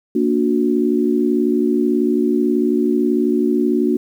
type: chord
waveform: sine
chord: Bb augmented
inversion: none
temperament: just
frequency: 233.1 / 291.4 / 364.2 Hz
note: Bb3 / D4 / F#4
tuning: 0 / -13 / -27 cents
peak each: -18 dBFS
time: 0.15-3.97 s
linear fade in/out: 5 ms
effects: 8-bit